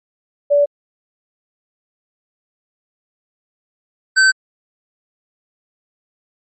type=tone pair in turn; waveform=sine / square; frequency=577 / 1540.4 Hz; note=D5 / G6; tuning=-31 / -31 cents; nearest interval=octave + perfect fourth; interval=1700 cents; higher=second; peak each=-9 dBFS; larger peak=neither; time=0.5-0.66 / 4.16-4.32 s; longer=neither; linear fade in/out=20 ms; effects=MP3 32 kbps